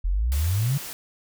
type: exponential sweep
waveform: sine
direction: up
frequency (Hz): 40.34 to 146.83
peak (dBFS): -20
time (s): 0.04-0.78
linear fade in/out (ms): 10
type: noise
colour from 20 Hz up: white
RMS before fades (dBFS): -36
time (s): 0.32-0.93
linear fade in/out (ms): 0
effects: none